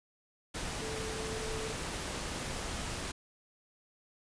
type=tone in noise; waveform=sine; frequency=440 Hz; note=A4; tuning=in tune; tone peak=-40 dBFS; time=0.81-1.73 s; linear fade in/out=10 ms; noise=pink; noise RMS=-38 dBFS; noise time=0.54-3.12 s; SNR=-5 dB; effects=resampled to 22050 Hz